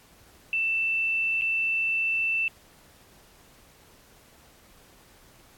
sine tone with dropouts, 2665 Hz, E7, 18 cents sharp, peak -23 dBFS, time 0.53-2.48 s, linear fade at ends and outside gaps 1 ms, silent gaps 1.412-1.419 s, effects pink hiss -56 dBFS RMS until 5.57 s + AAC 64 kbps

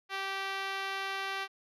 5% pulse tone with band-pass filter, 389 Hz, G4, 13 cents flat, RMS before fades -36 dBFS, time 0.09-1.48 s, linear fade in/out 50 ms, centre 1200 Hz, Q 0.58, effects none

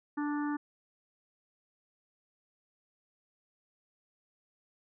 harmonic tone, 293.7 Hz, D4, in tune, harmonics 1 / 3 / 4 / 5 / 6, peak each -31 / -41 / -43 / -45 / -47 dBFS, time 0.17-0.57 s, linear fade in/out 10 ms, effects none

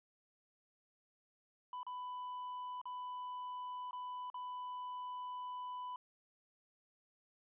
triangle tone with dropouts, 996 Hz, B5, 14 cents sharp, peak -40 dBFS, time 1.73-5.96 s, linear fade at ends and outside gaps 2 ms, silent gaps 1.831-1.866 / 2.815-2.855 / 3.91-3.93 / 4.301-4.343 s, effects resampled to 8000 Hz

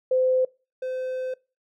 sine / triangle tone pair in turn, 514 / 514 Hz, C5 / C5, -31 / -31 cents, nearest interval unison, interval 0 cents, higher neither, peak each -18 / -25 dBFS, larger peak first, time 0.11-0.45 / 0.82-1.34 s, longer second, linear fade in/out 5 ms, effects noise-tail reverb RT60 0.3 s tail -23 dB re dry

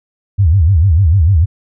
sine tone with vibrato, 87.31 Hz, F2, in tune, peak -6 dBFS, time 0.38-1.46 s, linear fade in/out 20 ms, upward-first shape sine, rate 6.7 Hz, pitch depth 270 cents each way, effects none

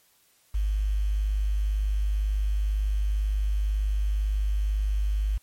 sine tone with quantisation, 51 Hz, G#1, 31 cents flat, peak -22 dBFS, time 0.54-5.38 s, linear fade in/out 10 ms, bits 8, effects white hiss -63 dBFS RMS until 5.42 s + MP3 64 kbps

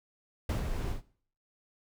brown noise with ADSR envelope, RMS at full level -27 dBFS, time 0.49-1.02 s, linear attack 4 ms, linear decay 130 ms, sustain -6 dB, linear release 120 ms, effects noise-tail reverb RT60 0.5 s tail -19 dB re dry

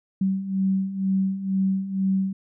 sine beating tone pair, 190.4 / 192.5 Hz, F#3 / G3, +50 / -31 cents, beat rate 2.1 Hz, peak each -27 / -22 dBFS, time 0.21-2.33 s, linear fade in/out 5 ms, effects none

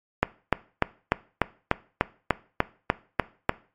click train, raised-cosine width 0.5 ms, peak -3 dBFS, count 12, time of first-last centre 0.23-3.494 s, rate 3.37 Hz, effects noise-tail reverb RT60 0.4 s tail -19 dB re dry + MP3 64 kbps

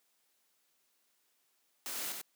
white noise with echo, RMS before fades -40 dBFS, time 1.86-2.12 s, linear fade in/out 0 ms, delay 94 ms, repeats 1, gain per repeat -3 dB, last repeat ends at 2.214 s, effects white hiss -75 dBFS RMS until 2.35 s + high-pass 200 Hz 12 dB/octave

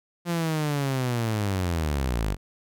sawtooth linear sweep, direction down, 174.61 to 45.84 Hz, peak -20 dBFS, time 0.25-2.37 s, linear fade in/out 50 ms, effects none

